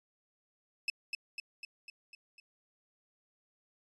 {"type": "tone with echo", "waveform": "30% pulse", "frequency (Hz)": 2624, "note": "E7", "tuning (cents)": -9, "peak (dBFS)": -27, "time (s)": [0.88, 0.9], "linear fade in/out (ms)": 2, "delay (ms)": 250, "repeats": 6, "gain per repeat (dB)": -4, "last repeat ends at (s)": 2.4, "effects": ["resampled to 22050 Hz"]}